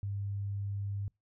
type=tone; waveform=sine; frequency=100 Hz; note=G2; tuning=35 cents sharp; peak=-33 dBFS; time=0.03-1.08 s; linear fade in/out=0 ms; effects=noise-tail reverb RT60 0.2 s tail -26 dB re dry